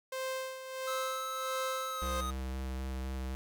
sawtooth tone with tremolo, 523 Hz, C5, 1 cent flat, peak -30 dBFS, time 0.12-2.21 s, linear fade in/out 5 ms, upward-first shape sine, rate 1.5 Hz, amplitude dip 65%
square tone with pitch glide, 1300 to 1248.5 Hz, E6 to D#6, -24 to +6 cents, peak -37 dBFS, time 0.87-2.31 s, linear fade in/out 10 ms, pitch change -70 cents, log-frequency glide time 1.89-2.11 s
square tone with vibrato, 65.41 Hz, C2, in tune, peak -36 dBFS, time 2.02-3.35 s, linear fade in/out 0 ms, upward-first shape square, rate 3.9 Hz, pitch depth 10 cents each way
effects none

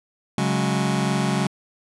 sawtooth chord, C# suspended fourth, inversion none, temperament just, 138.59 / 184.79 / 207.9 Hz, C#3 / F#3 / G#3, 0 / -2 / +2 cents, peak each -20 dBFS, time 0.38-1.47 s, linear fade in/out 2 ms, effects resampled to 24000 Hz

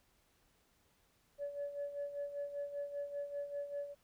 sine tone with tremolo, 572 Hz, D5, 46 cents flat, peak -35 dBFS, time 1.38-3.95 s, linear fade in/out 50 ms, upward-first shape sine, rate 5.1 Hz, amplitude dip 70%, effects tanh soft clip ceiling -34 dBFS + pink hiss -73 dBFS RMS until 4.03 s

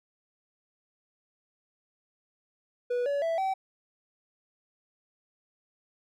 triangle tone with pitch steps, 489 / 568.2 / 660.3 / 767.3 Hz, B4 / C#5 / E5 / G5, -17 / +43 / +3 / -37 cents, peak -24 dBFS, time 2.9-3.54 s, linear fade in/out 10 ms, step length 160 ms, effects none

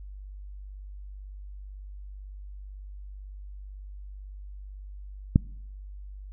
click, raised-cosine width 5 ms, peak -4 dBFS, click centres 5.359 s, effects noise-tail reverb RT60 0.8 s tail -26 dB re dry + added 49 Hz sine -39 dBFS peak until 6.32 s

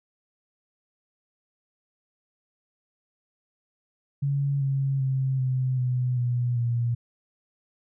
sine tone with pitch steps, 140.3 / 136.46 / 132.73 / 129.1 / 125.57 / 122.14 / 118.8 Hz, C#3 / C#3 / C3 / C3 / B2 / B2 / A#2, +21 / -27 / +25 / -23 / +29 / -19 / +33 cents, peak -22 dBFS, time 4.22-6.95 s, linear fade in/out 10 ms, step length 390 ms, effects none

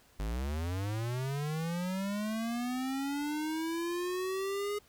square linear sweep, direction up, 48 to 416.2 Hz, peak -33 dBFS, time 0.19-4.79 s, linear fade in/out 10 ms, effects pink hiss -63 dBFS RMS until 4.88 s

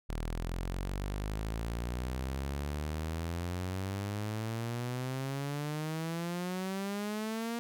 sawtooth exponential sweep, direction up, 38.89 to 236.2 Hz, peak -30 dBFS, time 0.09-7.59 s, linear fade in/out 0 ms, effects none

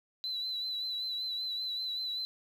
sine tone with vibrato, 3993 Hz, B7, 18 cents sharp, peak -32 dBFS, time 0.24-2.25 s, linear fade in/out 0 ms, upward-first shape sine, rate 5.2 Hz, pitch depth 39 cents each way, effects tanh soft clip ceiling -29 dBFS + 10-bit

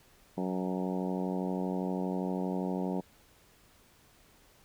harmonic tone with a mistuned harmonic, 92.5 Hz, F#2, in tune, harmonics 2 / 3 / 4 / 5 / 6 / 7 / 8 / 9 / 10, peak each -33 / -37 / -39 / -41 / -43 / -44 / -45 / -46 / -47 dBFS, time 0.37-3.01 s, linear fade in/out 10 ms, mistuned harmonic 9, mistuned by +20 cents, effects pink hiss -62 dBFS RMS until 4.64 s

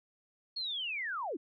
sine linear sweep, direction down, 4366 to 251.9 Hz, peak -34 dBFS, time 0.56-1.37 s, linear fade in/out 10 ms, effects none

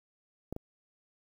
clicks, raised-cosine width 2 ms, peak -23 / -25 dBFS, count 2, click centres 0.526 / 0.564 s, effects 9-bit

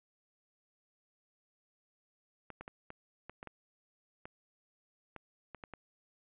clicks, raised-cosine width 0.5 ms, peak -30 dBFS, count 12, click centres 2.503 / 2.61 / 2.679 / 2.904 / 3.296 / 3.429 / 3.473 / 4.255 / 5.163 / 5.547 / 5.638 / 5.737 s, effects resampled to 8000 Hz + 12-bit

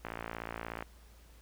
click train, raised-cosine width 0.5 ms, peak -23 dBFS, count 45, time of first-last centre 0.05-0.825 s, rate 56.8 Hz, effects added 57 Hz sine -55 dBFS peak until 1.41 s + pink hiss -63 dBFS RMS until 1.41 s

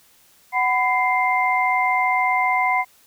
sine tone cluster, 746 / 999 / 2095 Hz, F#5 / B5 / C7, +14 / +20 / +2 cents, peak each -21 dBFS, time 0.52-2.85 s, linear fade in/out 50 ms, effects white hiss -55 dBFS RMS until 3.06 s

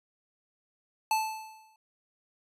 square tone with exponential decay, 875 Hz, A5, 10 cents flat, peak -23 dBFS, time 1.11-1.76 s, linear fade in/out 2 ms, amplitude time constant 140 ms, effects resampled to 32000 Hz

